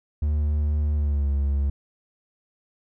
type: tone with pitch glide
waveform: triangle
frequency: 74.6 to 70.01 Hz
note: D2 to C#2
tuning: +28 to +18 cents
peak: -18 dBFS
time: 0.22-1.7 s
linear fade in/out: 5 ms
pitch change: -110 cents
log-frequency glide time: 0.93-1.29 s
effects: none